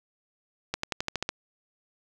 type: accelerating click train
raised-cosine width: 0.2 ms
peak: -11 dBFS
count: 8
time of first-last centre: 0.74-1.291 s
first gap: 94 ms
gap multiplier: 0.94
effects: none